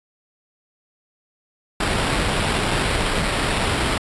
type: noise with sample-and-hold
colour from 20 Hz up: pink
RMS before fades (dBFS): -21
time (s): 1.8-3.98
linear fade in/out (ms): 5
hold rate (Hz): 6300
effects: resampled to 24000 Hz